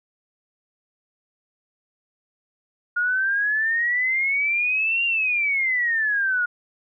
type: exponential two-way sweep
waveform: sine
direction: up then down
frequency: 1426 to 2794 to 1426 Hz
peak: -19 dBFS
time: 2.96-6.46 s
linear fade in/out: 10 ms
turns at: 5.05 s
effects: none